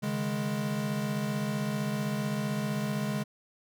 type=chord; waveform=square; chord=C# suspended second; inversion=none; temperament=equal with one note detuned; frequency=139.96 / 155.56 / 207.7 Hz; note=C#3 / D#3 / G#3; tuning=+17 / 0 / 0 cents; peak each=-35 / -38 / -32 dBFS; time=0.02-3.24 s; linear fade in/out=20 ms; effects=none